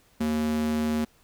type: tone with high-pass filter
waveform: square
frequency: 76.8 Hz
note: D#2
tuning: 22 cents flat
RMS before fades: -26 dBFS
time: 0.2-1.05 s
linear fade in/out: 10 ms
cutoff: 190 Hz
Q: 5.5
effects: pink hiss -61 dBFS RMS until 1.23 s